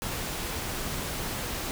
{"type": "noise", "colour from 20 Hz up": "pink", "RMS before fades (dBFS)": -33, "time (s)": [0.02, 1.71], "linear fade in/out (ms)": 0, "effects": []}